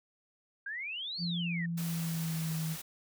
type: exponential two-way sweep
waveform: sine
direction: up then down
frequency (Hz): 1568 to 4676 to 1789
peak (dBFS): -36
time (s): 0.66-1.66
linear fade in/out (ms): 5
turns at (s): 1.21
type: tone with pitch glide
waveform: sine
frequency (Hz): 172.4 to 159.93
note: F3 to D#3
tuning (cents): -22 to +48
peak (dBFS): -32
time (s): 1.18-2.77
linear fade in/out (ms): 50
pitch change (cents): -130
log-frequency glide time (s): 1.41-2.56
type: noise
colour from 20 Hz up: white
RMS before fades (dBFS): -43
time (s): 1.77-2.82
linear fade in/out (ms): 10
effects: none